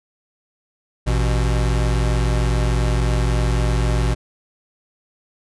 square tone pair together, 55.15 / 122.1 Hz, A1 / B2, +5 / -19 cents, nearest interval octave + major second, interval 1376 cents, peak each -18 / -22 dBFS, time 1.06-4.15 s, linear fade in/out 20 ms, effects resampled to 24000 Hz

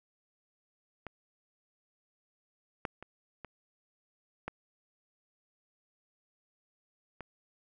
clicks, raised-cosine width 0.5 ms, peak -26 / -18 / -30 / -28 / -21 / -27 dBFS, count 6, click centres 1.067 / 2.852 / 3.026 / 3.447 / 4.48 / 7.207 s, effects none

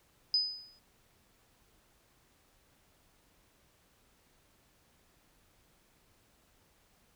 sine tone with exponential decay, 5000 Hz, D#8, 8 cents sharp, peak -23 dBFS, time 0.34-0.79 s, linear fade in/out 1 ms, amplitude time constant 96 ms, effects pink hiss -68 dBFS RMS until 7.15 s

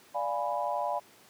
sine chord, D diminished seventh, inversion none, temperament equal, 587.3 / 698.5 / 830.6 / 987.8 Hz, D5 / F5 / Ab5 / Cb6, 0 / 0 / 0 / 0 cents, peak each -34 dBFS, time 0.14-1 s, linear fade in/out 20 ms, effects pink hiss -57 dBFS RMS until 1.29 s + high-pass 200 Hz 12 dB/octave

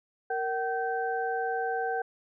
sine tone cluster, 464.1 / 761 / 1553 Hz, A#4 / F#5 / G6, -8 / +48 / -17 cents, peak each -32 / -30 / -35 dBFS, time 0.3-2.02 s, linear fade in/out 5 ms, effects none

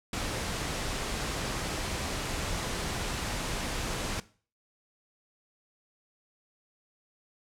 pink noise, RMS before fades -33 dBFS, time 0.13-4.2 s, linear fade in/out 2 ms, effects noise-tail reverb RT60 0.4 s tail -18 dB re dry + low-pass 9000 Hz 12 dB/octave

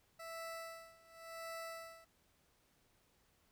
20% pulse tone with tremolo, 659.3 Hz, E5, in tune, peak -39 dBFS, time 0.19-2.05 s, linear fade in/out 10 ms, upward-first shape sine, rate 0.91 Hz, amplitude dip 90%, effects pink hiss -74 dBFS RMS until 3.51 s

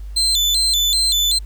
35% pulse tone with vibrato, 3801 Hz, A#7, 33 cents sharp, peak -13 dBFS, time 0.16-1.39 s, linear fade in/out 10 ms, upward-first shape square, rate 2.6 Hz, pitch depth 140 cents each way, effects added 50 Hz sine -28 dBFS peak until 1.45 s + pink hiss -54 dBFS RMS until 1.45 s

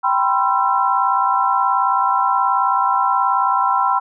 sine chord, C major seventh, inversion second, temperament equal with one note detuned, 784 / 987.8 / 1046.5 / 1344.7 Hz, G5 / B5 / C6 / E6, 0 / 0 / 0 / +34 cents, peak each -20 / -18 / -20 / -20 dBFS, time 0.03-4 s, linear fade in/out 20 ms, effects none

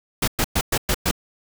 pink noise bursts, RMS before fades -20 dBFS, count 6, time 0.22-1.112 s, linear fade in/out 5 ms, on 57 ms, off 110 ms, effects none

